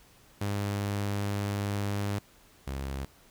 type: tone pair in turn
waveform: sawtooth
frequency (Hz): 101.3 / 67.86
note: G#2 / C#2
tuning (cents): -43 / -36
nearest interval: perfect fifth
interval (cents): 693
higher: first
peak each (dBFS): -25 / -29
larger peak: first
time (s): 0.41-2.19 / 2.67-3.05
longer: first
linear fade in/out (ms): 5
effects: pink hiss -59 dBFS RMS until 3.3 s